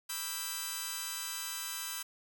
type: chord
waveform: 5% pulse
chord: E minor seventh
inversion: second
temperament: just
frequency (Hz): 988.9 / 1186.7 / 1318.5 / 1582.2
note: B5 / D6 / E6 / G6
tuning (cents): +2 / +18 / 0 / +16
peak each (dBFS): -32 / -35 / -31 / -30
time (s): 0.09-2.03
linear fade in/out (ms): 10
effects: none